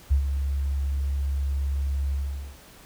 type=tone with ADSR envelope; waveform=sine; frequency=69.3 Hz; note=C#2; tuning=in tune; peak=-15 dBFS; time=0.1-2.58 s; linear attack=20 ms; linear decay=97 ms; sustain=-8 dB; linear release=450 ms; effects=pink hiss -50 dBFS RMS until 2.85 s